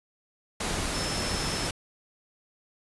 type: tone in noise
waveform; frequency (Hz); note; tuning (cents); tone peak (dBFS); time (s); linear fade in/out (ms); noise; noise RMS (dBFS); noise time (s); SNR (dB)
sine; 5274; E8; 0; -35; 0.94-1.67; 5; pink; -30; 0.6-1.71; -8
effects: resampled to 24000 Hz